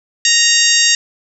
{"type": "harmonic tone", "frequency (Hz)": 932.3, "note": "A#5", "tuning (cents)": 0, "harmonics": [2, 3, 4, 5, 6, 7, 8], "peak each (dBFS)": [-17, -17, -17, -17, -17, -17, -17], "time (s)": [0.25, 0.95], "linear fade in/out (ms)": 2, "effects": []}